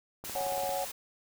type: noise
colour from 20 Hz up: white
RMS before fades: -40 dBFS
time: 0.24-0.92 s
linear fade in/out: 10 ms
type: click train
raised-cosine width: 1 ms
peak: -30 dBFS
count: 9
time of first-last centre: 0.24-0.692 s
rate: 17.7 Hz
type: chord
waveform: sine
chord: C# suspended fourth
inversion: none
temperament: equal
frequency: 554.4 / 740 / 830.6 Hz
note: C#5 / F#5 / G#5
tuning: 0 / 0 / 0 cents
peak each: -34 / -34 / -38 dBFS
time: 0.35-0.85 s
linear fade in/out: 10 ms
effects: none